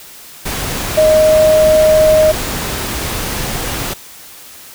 sine tone in noise, 622.3 Hz, D#5, in tune, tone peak -6 dBFS, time 0.97-2.32 s, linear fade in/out 10 ms, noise pink, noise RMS -20 dBFS, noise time 0.45-3.94 s, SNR +11 dB, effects white hiss -36 dBFS RMS until 4.74 s

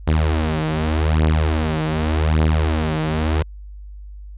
sawtooth beating tone pair, 77.78 / 78.63 Hz, D#2 / D#2, 0 / +19 cents, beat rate 0.85 Hz, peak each -15 dBFS, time 0.07-3.43 s, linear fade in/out 10 ms, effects added 50 Hz sine -33 dBFS peak until 4.37 s + resampled to 8000 Hz

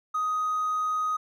triangle tone with hard clipping, 1251 Hz, D#6, 9 cents sharp, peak -25 dBFS, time 0.14-1.17 s, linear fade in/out 10 ms, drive 4 dB, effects none

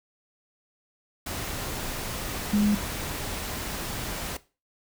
sine tone in noise, 207.7 Hz, G#3, in tune, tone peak -19 dBFS, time 2.53-2.75 s, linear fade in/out 5 ms, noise pink, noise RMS -33 dBFS, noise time 1.26-4.37 s, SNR +11 dB, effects noise-tail reverb RT60 0.3 s tail -17 dB re dry

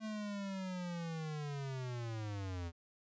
square linear sweep, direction down, 220 to 82.7 Hz, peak -40 dBFS, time 0-2.72 s, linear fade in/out 50 ms, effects resampled to 16000 Hz

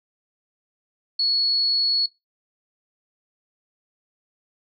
sine tone, 4375 Hz, C#8, 24 cents flat, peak -19 dBFS, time 1.19-2.06 s, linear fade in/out 5 ms, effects noise-tail reverb RT60 0.2 s tail -20 dB re dry

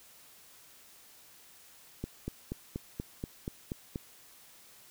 click train, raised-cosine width 3 ms, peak -22 dBFS, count 9, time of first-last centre 2.04-3.958 s, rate 4.17 Hz, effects white hiss -57 dBFS RMS until 4.9 s

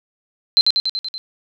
sine tone with echo, 4100 Hz, C8, 36 cents flat, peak -8 dBFS, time 0.57-0.61 s, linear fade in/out 0 ms, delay 95 ms, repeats 6, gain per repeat -3 dB, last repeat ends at 1.18 s, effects none

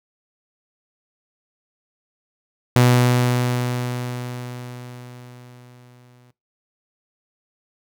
sawtooth tone with exponential decay, 123.47 Hz, B2, in tune, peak -7 dBFS, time 2.76-6.31 s, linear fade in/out 0 ms, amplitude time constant 770 ms, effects noise-tail reverb RT60 0.2 s tail -20 dB re dry

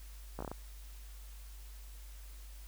slowing click train, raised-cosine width 1 ms, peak -26 dBFS, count 6, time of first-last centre 0.39-0.516 s, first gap 15 ms, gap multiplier 1.26, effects added 50 Hz sine -47 dBFS peak until 2.67 s + white hiss -59 dBFS RMS until 2.67 s

